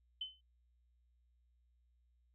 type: tone with exponential decay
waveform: sine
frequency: 3049 Hz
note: G7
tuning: 49 cents flat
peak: -36 dBFS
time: 0.21-0.41 s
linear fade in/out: 5 ms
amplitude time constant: 42 ms
effects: added 60 Hz sine -70 dBFS peak until 2.34 s